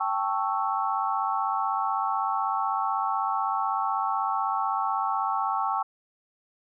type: chord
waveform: sine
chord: A dominant seventh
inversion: third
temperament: equal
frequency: 784 / 880 / 1108.7 / 1318.5 Hz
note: G5 / A5 / C#6 / E6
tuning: 0 / 0 / 0 / 0 cents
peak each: -29 / -30 / -29 / -31 dBFS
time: 0-5.83 s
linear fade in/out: 10 ms
effects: none